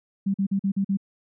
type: tone bursts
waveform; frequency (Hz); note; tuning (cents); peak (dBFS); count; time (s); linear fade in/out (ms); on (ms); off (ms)
sine; 196; G3; 0; -20; 6; 0.26-0.972; 10; 82; 44
effects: none